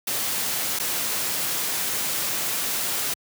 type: noise with dropouts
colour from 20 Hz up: white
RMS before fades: -26 dBFS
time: 0.07-3.14 s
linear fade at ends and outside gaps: 5 ms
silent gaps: 0.789-0.797 s
effects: high-pass 100 Hz 12 dB/octave